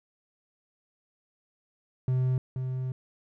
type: tone pair in turn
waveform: triangle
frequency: 128.4 / 128.96 Hz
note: C3 / C3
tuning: -32 / -25 cents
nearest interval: unison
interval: 7 cents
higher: second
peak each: -21 / -27 dBFS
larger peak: first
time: 2.08-2.38 / 2.56-2.92 s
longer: second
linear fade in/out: 2 ms
effects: none